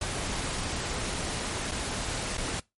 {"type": "noise with dropouts", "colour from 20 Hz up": "pink", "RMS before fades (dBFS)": -32, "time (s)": [0.01, 2.6], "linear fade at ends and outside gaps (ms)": 5, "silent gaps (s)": [[1.713, 1.717], [2.372, 2.378]], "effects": ["noise-tail reverb RT60 0.2 s tail -22 dB re dry", "MP3 48 kbps"]}